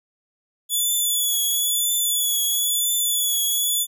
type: tone with vibrato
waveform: 5% pulse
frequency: 3431 Hz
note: A7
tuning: 44 cents flat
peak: -12 dBFS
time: 0.69-3.87 s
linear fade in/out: 50 ms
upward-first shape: triangle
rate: 1 Hz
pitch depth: 46 cents each way
effects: none